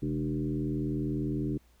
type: tone with frequency modulation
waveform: sine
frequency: 220 Hz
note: A3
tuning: in tune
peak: -28 dBFS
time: 0.02-1.58 s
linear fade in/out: 10 ms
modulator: 80 Hz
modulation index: 1.7
effects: added 60 Hz sine -61 dBFS peak until 1.8 s + pink hiss -67 dBFS RMS until 1.8 s